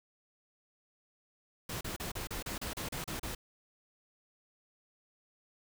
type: noise bursts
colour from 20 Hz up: pink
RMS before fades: -39 dBFS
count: 11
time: 1.69-3.35 s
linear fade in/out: 5 ms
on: 120 ms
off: 34 ms
effects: none